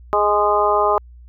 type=harmonic tone with a mistuned harmonic; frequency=207.7 Hz; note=G#3; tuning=in tune; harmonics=2 / 3 / 4 / 5 / 6; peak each=-20 / -20 / -20 / -20 / -20 dBFS; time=0.13-0.98 s; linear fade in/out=0 ms; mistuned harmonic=6; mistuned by=-21 cents; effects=added 60 Hz sine -39 dBFS peak until 1.28 s